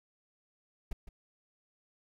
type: noise with echo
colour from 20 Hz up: brown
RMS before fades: -33 dBFS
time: 0.91-0.93 s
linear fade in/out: 5 ms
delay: 160 ms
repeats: 1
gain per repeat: -12 dB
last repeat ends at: 1.09 s
effects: none